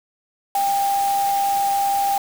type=tone in noise; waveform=sine; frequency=796 Hz; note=G5; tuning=26 cents sharp; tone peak=-17 dBFS; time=0.55-2.18 s; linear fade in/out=2 ms; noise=white; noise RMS=-31 dBFS; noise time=0.55-2.18 s; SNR=+11 dB; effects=none